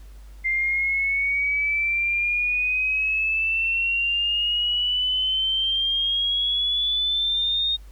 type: exponential sweep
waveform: sine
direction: up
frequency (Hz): 2093 to 3707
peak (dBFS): -20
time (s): 0.44-7.77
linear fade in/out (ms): 20
effects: added 50 Hz sine -40 dBFS peak until 7.91 s + pink hiss -57 dBFS RMS until 7.91 s